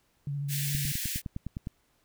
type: tone with vibrato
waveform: sine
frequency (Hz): 142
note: C#3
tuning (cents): +42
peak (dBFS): -30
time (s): 0.27-0.92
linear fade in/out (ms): 2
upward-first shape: square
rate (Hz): 14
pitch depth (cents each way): 22
type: high-pass noise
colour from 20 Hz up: white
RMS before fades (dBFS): -34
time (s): 0.48-1.22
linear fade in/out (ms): 50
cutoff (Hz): 1600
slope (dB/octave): 96
type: click train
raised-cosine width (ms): 5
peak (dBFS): -22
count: 10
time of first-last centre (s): 0.75-1.671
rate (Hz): 9.77
effects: pink hiss -70 dBFS RMS until 2.04 s